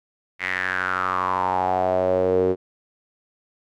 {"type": "tone with band-pass filter sweep", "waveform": "sawtooth", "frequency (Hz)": 92.5, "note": "F#2", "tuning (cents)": 0, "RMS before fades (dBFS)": -22, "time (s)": [0.39, 2.56], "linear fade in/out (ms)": 50, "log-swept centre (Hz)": [2100, 400], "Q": 6.3, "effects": []}